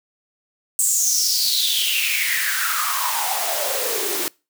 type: noise with high-pass filter sweep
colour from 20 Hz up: white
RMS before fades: -21 dBFS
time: 0.79-4.28 s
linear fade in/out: 0 ms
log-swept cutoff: 8100 to 320 Hz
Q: 7.1
effects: noise-tail reverb RT60 0.3 s tail -25 dB re dry